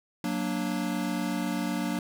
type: chord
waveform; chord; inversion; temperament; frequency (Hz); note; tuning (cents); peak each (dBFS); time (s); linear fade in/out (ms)
square; Gb augmented; none; equal; 185 / 233.1 / 293.7; Gb3 / Bb3 / D4; 0 / 0 / 0; -33; 0.24-1.99; 2
effects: none